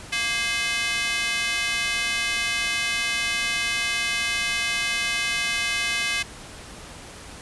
square tone with high-pass filter, 232.5 Hz, A#3, 4 cents flat, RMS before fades -25 dBFS, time 0.12-6.23 s, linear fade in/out 10 ms, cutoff 2200 Hz, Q 2, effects pink hiss -41 dBFS RMS until 7.41 s + resampled to 24000 Hz

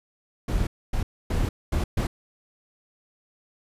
brown noise bursts at uneven times, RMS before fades -24 dBFS, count 5, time 0.48-0.67 / 0.93-1.03 / 1.3-1.49 / 1.72-1.84 / 1.97-2.07 s, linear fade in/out 5 ms, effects resampled to 32000 Hz

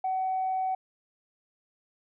sine tone, 754 Hz, F#5, 32 cents sharp, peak -25 dBFS, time 0.04-0.75 s, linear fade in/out 5 ms, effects tanh soft clip ceiling -22 dBFS

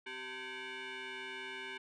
sine tone with frequency modulation, 386.3 Hz, G4, 25 cents flat, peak -39 dBFS, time 0.06-1.78 s, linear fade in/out 10 ms, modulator 644 Hz, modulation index 4.2, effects tanh soft clip ceiling -40 dBFS

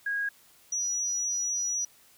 sine tone pair in turn, 1641 / 5848 Hz, G#6 / F#8, -21 / -21 cents, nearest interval octave + minor seventh, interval 2200 cents, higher second, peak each -27 / -27 dBFS, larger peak neither, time 0.06-0.29 / 0.72-1.85 s, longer second, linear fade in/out 5 ms, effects white hiss -59 dBFS RMS until 2.17 s

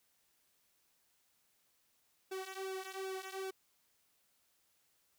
sawtooth tone with flanger, 381.4 Hz, G4, 47 cents flat, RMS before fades -43 dBFS, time 2.31-3.51 s, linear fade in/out 10 ms, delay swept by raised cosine 0.97 to 2.87 ms, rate 2.6 Hz, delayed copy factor -0.85, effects white hiss -75 dBFS RMS until 5.18 s

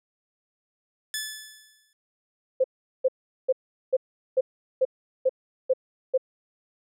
10% pulse tone with exponential decay, 1732 Hz, A6, 28 cents flat, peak -18 dBFS, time 1.14-1.93 s, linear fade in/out 1 ms, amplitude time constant 170 ms
sine tone bursts, 520 Hz, C5, 11 cents flat, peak -17 dBFS, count 9, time 2.6-6.178 s, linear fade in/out 10 ms, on 42 ms, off 400 ms
effects none

